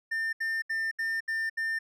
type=tone bursts; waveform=triangle; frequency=1800 Hz; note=A6; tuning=39 cents sharp; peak=-26 dBFS; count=6; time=0.11-1.79 s; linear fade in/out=10 ms; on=220 ms; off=72 ms; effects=none